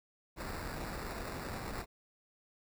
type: noise with sample-and-hold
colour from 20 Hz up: pink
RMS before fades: -41 dBFS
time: 0.36-1.86 s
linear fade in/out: 50 ms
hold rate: 3150 Hz
effects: none